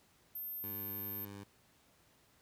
sine tone, 13290 Hz, G#9, in tune, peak -40 dBFS, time 0.35-1.25 s, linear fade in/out 5 ms
15% pulse tone with pitch glide, 99.6 to 100.35 Hz, G2 to G2, +28 to +41 cents, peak -40 dBFS, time 0.63-1.44 s, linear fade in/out 10 ms, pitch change +13 cents, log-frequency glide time 0.99-1.21 s
effects pink hiss -68 dBFS RMS until 2.41 s + high-pass 60 Hz 12 dB/octave

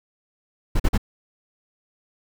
brown noise bursts, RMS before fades -17 dBFS, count 3, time 0.75-0.978 s, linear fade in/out 10 ms, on 48 ms, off 42 ms, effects none

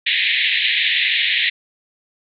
pink band-pass noise, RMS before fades -18 dBFS, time 0.06-1.5 s, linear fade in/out 10 ms, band 1800 to 3900 Hz, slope 96 dB/octave, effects none

